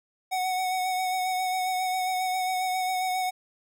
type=tone with vibrato; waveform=square; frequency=742 Hz; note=F#5; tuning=5 cents sharp; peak=-26 dBFS; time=0.31-3.31 s; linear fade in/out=20 ms; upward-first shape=sine; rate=7.4 Hz; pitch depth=22 cents each way; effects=none